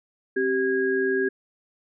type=tone cluster; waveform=sine; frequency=266.9 / 387.8 / 1642 Hz; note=C4 / G4 / G#6; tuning=+35 / -19 / -20 cents; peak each=-29 / -22 / -27 dBFS; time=0.36-1.29 s; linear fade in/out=10 ms; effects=none